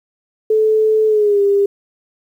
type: tone with pitch glide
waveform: sine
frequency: 434.8 to 401 Hz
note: A4 to G4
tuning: -21 to +39 cents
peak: -10 dBFS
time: 0.5-1.66 s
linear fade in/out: 5 ms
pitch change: -140 cents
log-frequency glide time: 1.07-1.41 s
effects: 8-bit